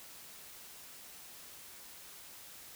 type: silence
effects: white hiss -52 dBFS RMS until 2.75 s